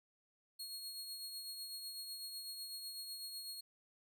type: tone with tremolo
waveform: sawtooth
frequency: 4300 Hz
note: C8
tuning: 47 cents sharp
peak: -40 dBFS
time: 0.59-3.61 s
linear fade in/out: 10 ms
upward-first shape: triangle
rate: 8 Hz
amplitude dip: 45%
effects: none